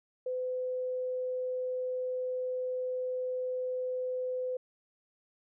sine tone, 507 Hz, B4, 45 cents sharp, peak -31 dBFS, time 0.26-4.57 s, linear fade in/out 5 ms, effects none

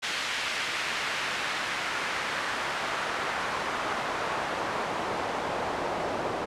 pink noise with band-pass filter sweep, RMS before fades -31 dBFS, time 0.02-6.46 s, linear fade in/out 20 ms, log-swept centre 2500 to 640 Hz, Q 1, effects low-pass 10000 Hz 12 dB/octave

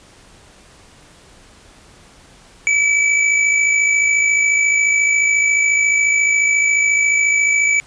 square tone with amplitude modulation, 2299 Hz, D7, 37 cents flat, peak -11 dBFS, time 2.67-7.8 s, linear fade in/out 0 ms, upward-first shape sine, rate 54.2 Hz, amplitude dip 45%, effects pink hiss -46 dBFS RMS until 7.86 s + resampled to 22050 Hz

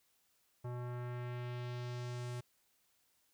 square tone with low-pass filter sweep, 122.6 Hz, B2, 12 cents flat, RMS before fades -42 dBFS, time 0.64-2.41 s, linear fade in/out 10 ms, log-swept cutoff 990 to 10000 Hz, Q 1.2, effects white hiss -75 dBFS RMS until 3.33 s

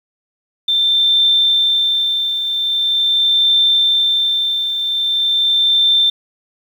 sine tone with tremolo, 3568 Hz, A7, 23 cents sharp, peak -9 dBFS, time 0.68-6.1 s, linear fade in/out 5 ms, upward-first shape triangle, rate 0.43 Hz, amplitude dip 60%, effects 7-bit

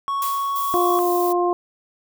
triangle tone with pitch glide, 1108.7 to 1117.7 Hz, C#6 to C#6, 0 to +14 cents, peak -19 dBFS, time 0.08-0.99 s, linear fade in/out 0 ms, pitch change +14 cents, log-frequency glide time 0.38-0.81 s
blue noise with exponential decay, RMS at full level -28 dBFS, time 0.22-0.96 s, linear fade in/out 1 ms, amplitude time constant 160 ms
violet noise, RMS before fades -31 dBFS, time 0.55-1.33 s, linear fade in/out 10 ms
harmonic tone, 352.8 Hz, F4, 18 cents sharp, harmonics 1 / 2 / 3, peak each -19 / -22 / -24 dBFS, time 0.74-1.53 s, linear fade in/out 0 ms
effects none

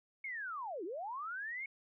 sine linear two-way sweep, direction down then up, 2217 to 311.1 to 2217 Hz, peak -39 dBFS, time 0.24-1.66 s, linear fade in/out 5 ms, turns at 0.84 s, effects none

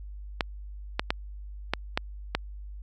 clicks, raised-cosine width 0.3 ms, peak -8 dBFS, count 6, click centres 0.408 / 0.995 / 1.105 / 1.736 / 1.975 / 2.35 s, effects added 50 Hz sine -38 dBFS peak until 2.82 s

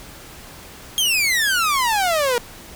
sawtooth exponential sweep, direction down, 3265 to 466.2 Hz, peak -13 dBFS, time 0.98-2.38 s, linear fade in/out 0 ms, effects pink hiss -40 dBFS RMS until 2.75 s

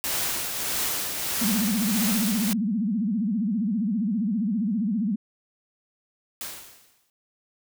white noise with tremolo, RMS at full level -26 dBFS, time 0.04-2.53 s, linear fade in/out 0 ms, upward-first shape triangle, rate 1.6 Hz, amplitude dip 45%
sine tone with vibrato, 212.5 Hz, G#3, 40 cents sharp, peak -22 dBFS, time 1.41-5.16 s, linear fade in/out 10 ms, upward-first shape sine, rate 15 Hz, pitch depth 210 cents each way
white noise with exponential decay, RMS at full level -32 dBFS, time 6.41-7.1 s, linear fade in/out 1 ms, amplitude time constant 150 ms
effects none

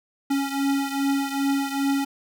square beating tone pair, 276 / 278.5 Hz, C#4 / C#4, -7 / +8 cents, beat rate 2.5 Hz, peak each -24 / -28 dBFS, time 0.3-2.05 s, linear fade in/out 10 ms, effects none

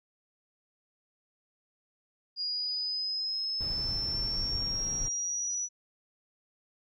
sine exponential sweep, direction up, 4843 to 5910 Hz, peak -30 dBFS, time 2.36-5.69 s, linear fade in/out 50 ms
brown noise, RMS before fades -38 dBFS, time 3.6-5.09 s, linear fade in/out 10 ms
effects none

